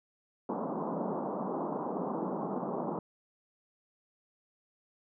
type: band-pass noise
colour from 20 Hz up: pink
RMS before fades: -35 dBFS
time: 0.49-2.99 s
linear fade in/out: 2 ms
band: 170 to 1100 Hz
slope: 48 dB/octave
effects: none